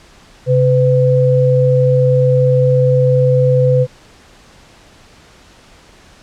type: tone pair together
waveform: sine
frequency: 133.4 / 503.7 Hz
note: C3 / B4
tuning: +34 / +34 cents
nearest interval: octave + major seventh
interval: 2300 cents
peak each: -11 dBFS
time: 0.46-3.87 s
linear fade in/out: 50 ms
effects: pink hiss -44 dBFS RMS until 6.22 s + low-pass 7000 Hz 12 dB/octave